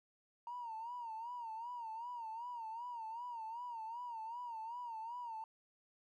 triangle tone with vibrato, 930 Hz, A#5, 4 cents flat, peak -39 dBFS, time 0.47-5.44 s, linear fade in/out 2 ms, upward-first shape sine, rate 2.6 Hz, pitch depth 100 cents each way, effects tanh soft clip ceiling -40 dBFS

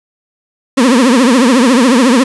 35% pulse tone with vibrato, 249.1 Hz, B3, 15 cents sharp, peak -4 dBFS, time 0.77-2.24 s, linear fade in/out 10 ms, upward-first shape triangle, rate 14 Hz, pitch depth 210 cents each way, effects resampled to 24000 Hz + 7-bit

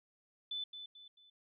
sine tone with echo, 3505 Hz, A7, 7 cents flat, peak -37 dBFS, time 0.51-0.64 s, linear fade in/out 5 ms, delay 220 ms, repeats 3, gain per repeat -8 dB, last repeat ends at 1.3 s, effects none

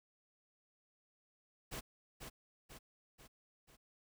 pink noise with echo, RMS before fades -44 dBFS, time 1.71-1.81 s, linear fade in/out 20 ms, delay 490 ms, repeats 4, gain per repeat -5 dB, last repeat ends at 3.77 s, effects none

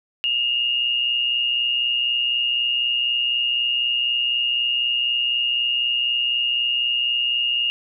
sine tone pair together, 2723 / 2847 Hz, F7 / F7, -44 / +33 cents, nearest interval minor second, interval 77 cents, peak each -27 / -19 dBFS, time 0.24-7.7 s, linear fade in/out 0 ms, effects none

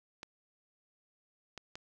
clicks, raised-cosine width 0.2 ms, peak -26 dBFS, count 3, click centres 0.231 / 1.577 / 1.755 s, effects none

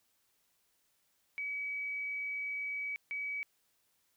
sine tone bursts at uneven times, 2277 Hz, C#7, 46 cents sharp, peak -35 dBFS, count 2, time 1.38-2.96 / 3.11-3.43 s, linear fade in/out 0 ms, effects white hiss -75 dBFS RMS until 4.16 s

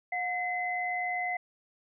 sine tone pair together, 722 / 2042 Hz, F#5 / C7, -43 / -43 cents, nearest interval octave + tritone, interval 1800 cents, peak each -32 / -32 dBFS, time 0.12-1.37 s, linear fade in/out 5 ms, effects none

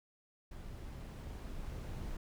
brown noise with level ramp, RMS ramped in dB -47 to -42 dBFS, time 0.51-2.17 s, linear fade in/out 5 ms, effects none

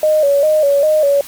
sine tone with vibrato, 590 Hz, D5, 8 cents sharp, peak -9 dBFS, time 0.03-1.21 s, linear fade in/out 2 ms, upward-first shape square, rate 2.5 Hz, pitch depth 78 cents each way, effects white hiss -34 dBFS RMS until 1.27 s + Opus 48 kbps

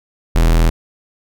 45% pulse tone, 41.13 Hz, E1, 3 cents flat, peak -9 dBFS, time 0.35-0.7 s, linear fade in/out 10 ms, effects none

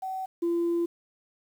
sine tone pair in turn, 758 / 341.2 Hz, F#5 / F4, +42 / -40 cents, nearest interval octave + major second, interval 1382 cents, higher first, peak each -30 / -22 dBFS, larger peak second, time 0.02-0.26 / 0.42-0.86 s, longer second, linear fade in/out 10 ms, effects tanh soft clip ceiling -21 dBFS + 9-bit

